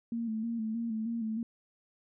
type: tone with vibrato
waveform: sine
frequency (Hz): 225.7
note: A3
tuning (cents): +44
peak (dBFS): -31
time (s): 0.12-1.43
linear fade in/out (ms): 2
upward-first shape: square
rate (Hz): 3.2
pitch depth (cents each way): 47
effects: none